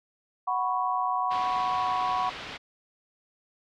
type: chord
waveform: sine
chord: F# suspended fourth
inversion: none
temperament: equal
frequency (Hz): 740 / 987.8 / 1108.7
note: F#5 / B5 / C#6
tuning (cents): 0 / 0 / 0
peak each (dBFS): -29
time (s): 0.47-2.3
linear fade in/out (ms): 10
type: low-pass noise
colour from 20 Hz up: white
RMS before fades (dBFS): -40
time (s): 1.3-2.58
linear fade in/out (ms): 20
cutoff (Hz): 3800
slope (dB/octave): 24
effects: none